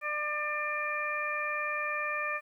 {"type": "harmonic tone", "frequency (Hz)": 597, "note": "D5", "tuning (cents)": 28, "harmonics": [1, 2, 3, 4], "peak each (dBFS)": [-39, -35, -35, -35], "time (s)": [0.01, 2.41], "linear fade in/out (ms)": 50, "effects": ["11-bit"]}